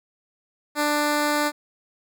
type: tone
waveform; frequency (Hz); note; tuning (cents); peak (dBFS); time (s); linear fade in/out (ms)
10% pulse; 295.8; D4; +13; -12; 0.75-1.52; 50
effects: none